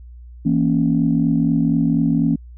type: chord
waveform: sine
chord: A# diminished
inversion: second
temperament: equal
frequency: 164.81 / 233.1 / 277.2 Hz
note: E3 / A#3 / C#4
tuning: 0 / 0 / 0 cents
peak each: -18 dBFS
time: 0.45-2.36 s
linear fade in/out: 10 ms
effects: tanh soft clip ceiling -5 dBFS + added 60 Hz sine -36 dBFS peak until 2.57 s